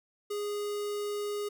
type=tone with notch filter; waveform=square; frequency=412.7 Hz; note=G#4; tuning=11 cents flat; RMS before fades=-34 dBFS; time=0.3-1.49 s; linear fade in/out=10 ms; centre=1800 Hz; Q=1.6; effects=none